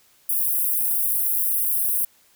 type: high-pass noise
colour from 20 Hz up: white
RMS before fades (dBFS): -22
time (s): 0.29-2.05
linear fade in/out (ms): 5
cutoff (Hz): 10000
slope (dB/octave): 48
effects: white hiss -58 dBFS RMS until 2.35 s